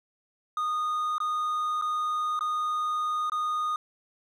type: tone with dropouts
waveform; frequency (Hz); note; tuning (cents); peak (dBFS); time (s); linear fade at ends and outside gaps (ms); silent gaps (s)
triangle; 1232; D#6; -17; -24; 0.57-3.76; 2; 1.182-1.202 / 1.814-1.821 / 2.392-2.408 / 3.298-3.319
effects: none